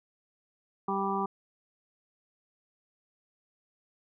harmonic tone, 196 Hz, G3, in tune, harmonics 1 / 2 / 4 / 5 / 6, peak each -34 / -34 / -34 / -34 / -34 dBFS, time 0.88-1.26 s, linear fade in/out 5 ms, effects none

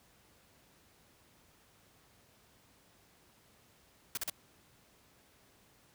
white noise bursts, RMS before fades -36 dBFS, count 3, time 4.15-4.299 s, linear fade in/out 2 ms, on 23 ms, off 40 ms, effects pink hiss -65 dBFS RMS until 5.94 s + high-pass 60 Hz 12 dB/octave

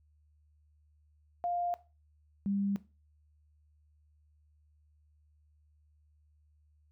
sine tone pair in turn, 701 / 199.28 Hz, F5 / G3, +6 / +29 cents, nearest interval octave + minor seventh, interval 2177 cents, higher first, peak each -30 / -29 dBFS, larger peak second, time 1.44-1.74 / 2.46-2.76 s, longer neither, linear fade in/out 0 ms, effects noise-tail reverb RT60 0.3 s tail -17 dB re dry + added 75 Hz sine -64 dBFS peak until 6.91 s

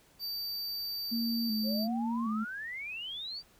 square tone, 4635 Hz, D8, 24 cents flat, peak -35 dBFS, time 0.19-1.88 s, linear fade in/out 50 ms
sine tone with vibrato, 224.5 Hz, A3, 35 cents sharp, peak -30 dBFS, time 1.11-2.45 s, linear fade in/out 20 ms, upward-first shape square, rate 1.3 Hz, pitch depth 55 cents each way
sine exponential sweep, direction up, 513 to 4774 Hz, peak -37 dBFS, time 1.63-3.43 s, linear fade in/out 50 ms
effects pink hiss -63 dBFS RMS until 3.59 s

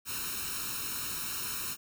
white noise with comb filter, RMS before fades -36 dBFS, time 0.05-1.77 s, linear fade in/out 50 ms, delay 0.74 ms, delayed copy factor +0.95, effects none

